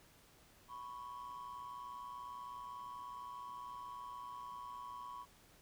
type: ring-modulated tone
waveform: triangle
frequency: 1049 Hz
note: C6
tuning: 4 cents sharp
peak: -40 dBFS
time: 0.68-5.26 s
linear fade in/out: 50 ms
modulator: 59.9 Hz
effects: tanh soft clip ceiling -39 dBFS + pink hiss -65 dBFS RMS until 5.61 s